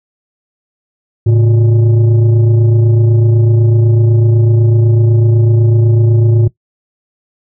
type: tone with frequency modulation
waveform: sine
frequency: 110 Hz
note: A2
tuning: in tune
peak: -4 dBFS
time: 1.26-6.48 s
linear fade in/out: 10 ms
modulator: 248 Hz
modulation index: 0.52
effects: noise-tail reverb RT60 0.1 s tail -19 dB re dry + tanh soft clip ceiling -3 dBFS